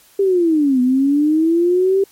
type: linear two-way sweep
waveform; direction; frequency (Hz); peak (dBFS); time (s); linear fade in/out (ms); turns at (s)
sine; down then up; 401.8 to 246.9 to 395.5; -11; 0.19-2.04; 5; 0.81
effects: white hiss -50 dBFS RMS until 2.11 s + MP3 64 kbps